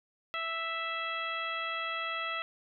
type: harmonic tone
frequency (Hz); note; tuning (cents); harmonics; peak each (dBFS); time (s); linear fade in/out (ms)
659.3; E5; 0; 1 / 2 / 3 / 4 / 5 / 6; -43 / -36 / -39 / -39 / -41 / -53; 0.34-2.42; 0
effects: none